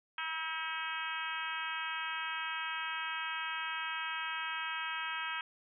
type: harmonic tone with a mistuned harmonic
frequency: 320 Hz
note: D#4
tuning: 49 cents sharp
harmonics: 3 / 4 / 5 / 6 / 7 / 8 / 9 / 10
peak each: -43 / -42 / -41 / -47 / -45 / -43 / -47 / -45 dBFS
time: 0.18-5.41 s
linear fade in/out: 2 ms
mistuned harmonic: 4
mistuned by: +25 cents
effects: none